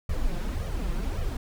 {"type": "noise with flanger", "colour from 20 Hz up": "brown", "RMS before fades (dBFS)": -28, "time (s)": [0.09, 1.37], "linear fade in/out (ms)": 5, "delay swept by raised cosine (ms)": [1.6, 5.8], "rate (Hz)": 1.8, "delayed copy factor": 0.9, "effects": []}